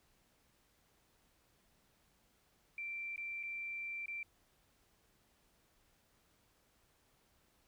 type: tone with dropouts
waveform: sine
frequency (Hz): 2350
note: D7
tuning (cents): +1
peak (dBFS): -40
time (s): 2.78-4.23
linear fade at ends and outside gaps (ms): 2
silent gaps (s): 3.161-3.178 / 3.43-3.434 / 4.059-4.081
effects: pink hiss -73 dBFS RMS until 7.67 s